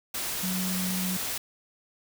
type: tone in noise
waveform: sine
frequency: 185 Hz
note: F#3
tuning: in tune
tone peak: -29 dBFS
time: 0.43-1.17 s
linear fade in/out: 5 ms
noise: white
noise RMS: -32 dBFS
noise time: 0.14-1.38 s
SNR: 0 dB
effects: none